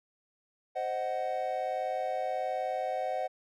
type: chord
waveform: triangle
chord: C diminished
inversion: none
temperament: equal with one note detuned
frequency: 523.3 / 622.3 / 743.8 Hz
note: C5 / Eb5 / Gb5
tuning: 0 / 0 / +9 cents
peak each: -34 / -34 / -31 dBFS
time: 0.75-3.28 s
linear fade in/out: 20 ms
effects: none